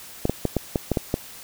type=clicks; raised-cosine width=2 ms; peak=-7 dBFS; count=8; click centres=0.254 / 0.296 / 0.453 / 0.567 / 0.758 / 0.917 / 0.972 / 1.141 s; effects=white hiss -42 dBFS RMS until 1.43 s